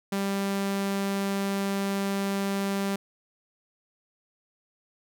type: tone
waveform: sawtooth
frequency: 197.3 Hz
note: G3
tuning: 11 cents sharp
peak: -22 dBFS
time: 0.12-2.96 s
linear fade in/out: 5 ms
effects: none